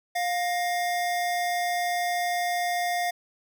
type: tone pair together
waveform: square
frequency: 706.2 / 1864.7 Hz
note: F5 / A#6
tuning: +19 / 0 cents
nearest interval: octave + perfect fourth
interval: 1681 cents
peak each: -26 / -34 dBFS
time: 0.15-3.11 s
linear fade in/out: 10 ms
effects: none